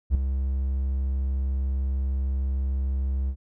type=tone with ADSR envelope; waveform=triangle; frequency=66.7 Hz; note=C2; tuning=34 cents sharp; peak=-12 dBFS; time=0.1-3.36 s; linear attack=49 ms; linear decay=5 ms; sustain=-9 dB; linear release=72 ms; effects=tanh soft clip ceiling -9 dBFS